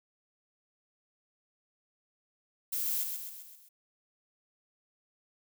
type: noise with echo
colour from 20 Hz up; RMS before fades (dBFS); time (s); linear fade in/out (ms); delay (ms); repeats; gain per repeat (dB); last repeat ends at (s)
violet; -33; 2.72-3.04; 10; 130; 5; -5; 3.69
effects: none